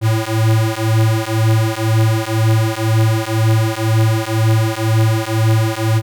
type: beating tone pair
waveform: square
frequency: 110 / 112 Hz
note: A2 / A2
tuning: 0 / +31 cents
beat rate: 2 Hz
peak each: -16 dBFS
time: 0.01-6.02 s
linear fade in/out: 50 ms
effects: none